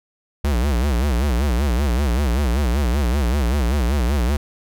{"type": "tone with vibrato", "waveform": "square", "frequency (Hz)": 65.41, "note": "C2", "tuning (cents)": 0, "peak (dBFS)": -17, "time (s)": [0.44, 4.37], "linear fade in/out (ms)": 5, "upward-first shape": "sine", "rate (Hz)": 5.2, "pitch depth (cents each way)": 220, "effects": []}